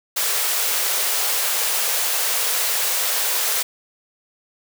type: high-pass noise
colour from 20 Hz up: white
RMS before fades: -21 dBFS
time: 0.16-3.63 s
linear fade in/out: 10 ms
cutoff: 410 Hz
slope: 48 dB/octave
effects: none